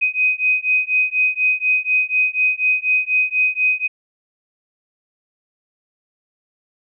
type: beating tone pair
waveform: sine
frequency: 2507 / 2511.1 Hz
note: D#7 / D#7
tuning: +12 / +15 cents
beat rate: 4.1 Hz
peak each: -18 / -18 dBFS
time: 0.01-3.88 s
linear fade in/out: 20 ms
effects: none